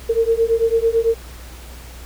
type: beating tone pair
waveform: sine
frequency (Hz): 452.1 / 461.1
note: A4 / A#4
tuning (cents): +47 / -19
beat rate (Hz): 9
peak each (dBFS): -17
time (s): 0.09-1.15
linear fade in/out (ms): 10
effects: added 60 Hz sine -35 dBFS peak until 2.05 s + pink hiss -41 dBFS RMS until 2.05 s